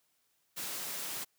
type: high-pass noise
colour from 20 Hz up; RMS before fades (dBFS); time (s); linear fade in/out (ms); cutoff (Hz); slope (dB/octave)
white; -39; 0.56-1.25; 20; 130; 24
effects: white hiss -75 dBFS RMS until 1.38 s + high-pass 60 Hz 12 dB/octave